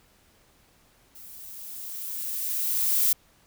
violet noise with level ramp, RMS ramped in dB -46 to -21 dBFS, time 1.15-3.13 s, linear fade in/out 5 ms, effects pink hiss -61 dBFS RMS until 3.46 s

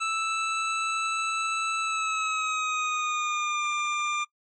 25% pulse tone with pitch glide, 1318.5 to 1195.2 Hz, E6 to D6, 0 to +30 cents, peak -22 dBFS, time 0-4.25 s, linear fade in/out 20 ms, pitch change -170 cents, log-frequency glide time 1.8-3.65 s, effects noise-tail reverb RT60 0.1 s tail -24 dB re dry + MP3 32 kbps

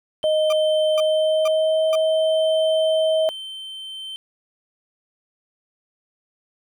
triangle tone with tremolo, 3100 Hz, G7, 20 cents flat, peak -26 dBFS, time 0.23-4.16 s, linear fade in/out 0 ms, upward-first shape sine, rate 0.5 Hz, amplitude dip 40%
sine tone with pitch glide, 622.3 to 636.1 Hz, D#5 to D#5, 0 to +38 cents, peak -16 dBFS, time 0.24-3.29 s, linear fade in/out 0 ms, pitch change +38 cents, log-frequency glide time 0.9-1.87 s
30% pulse tone bursts, 1194 Hz, D6, 28 cents sharp, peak -23 dBFS, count 4, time 0.5-1.954 s, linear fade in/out 2 ms, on 26 ms, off 450 ms
effects none

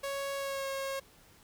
sawtooth tone with pitch glide, 554.4 to 543.3 Hz, C#5 to C#5, 0 to -35 cents, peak -30 dBFS, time 0.03-1 s, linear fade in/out 10 ms, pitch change -35 cents, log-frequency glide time 0.36-0.67 s, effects pink hiss -60 dBFS RMS until 1.43 s

